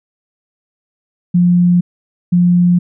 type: tone pair in turn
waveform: sine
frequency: 176.4 / 176.4 Hz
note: F3 / F3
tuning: +18 / +18 cents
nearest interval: unison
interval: 0 cents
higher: neither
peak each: -7 dBFS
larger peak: neither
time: 1.34-1.81 / 2.32-2.79 s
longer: neither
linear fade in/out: 10 ms
effects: none